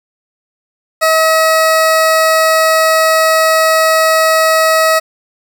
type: tone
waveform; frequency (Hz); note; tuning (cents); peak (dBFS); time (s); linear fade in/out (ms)
20% pulse; 640; D#5; +49; -3; 1.01-5; 20
effects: 7-bit